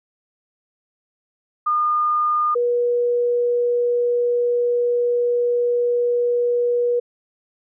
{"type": "tone pair in turn", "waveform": "sine", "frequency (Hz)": [1216, 482.6], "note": ["D#6", "B4"], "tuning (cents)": [-40, -40], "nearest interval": "octave + major third", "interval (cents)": 1600, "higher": "first", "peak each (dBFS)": -16, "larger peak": "neither", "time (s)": [[1.66, 2.55], [2.55, 7]], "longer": "second", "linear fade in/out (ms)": 10, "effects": []}